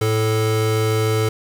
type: tone pair together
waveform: square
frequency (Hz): 110 / 436.7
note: A2 / A4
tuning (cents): 0 / -13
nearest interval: 2 octaves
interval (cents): 2387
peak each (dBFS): -19 / -21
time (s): 0.01-1.29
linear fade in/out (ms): 5
effects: none